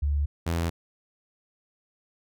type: tone pair in turn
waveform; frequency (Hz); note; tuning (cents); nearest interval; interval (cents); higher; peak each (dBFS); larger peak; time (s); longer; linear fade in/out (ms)
sine / sawtooth; 72.2 / 83.88; D2 / E2; -29 / +31; minor third; 260; second; -22 / -21; second; 0.02-0.26 / 0.46-0.7; neither; 10
effects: none